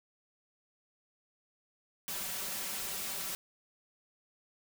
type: noise with comb filter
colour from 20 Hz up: white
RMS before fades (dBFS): -38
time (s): 2.08-3.35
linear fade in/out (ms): 0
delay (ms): 5.2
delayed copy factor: +0.8
effects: none